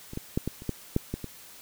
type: clicks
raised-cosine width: 3 ms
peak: -26 / -19 / -12 / -16 / -29 / -15 / -10 / -17 / -22 dBFS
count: 9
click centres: 0.134 / 0.174 / 0.375 / 0.476 / 0.621 / 0.693 / 0.964 / 1.14 / 1.243 s
effects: white hiss -49 dBFS RMS until 1.61 s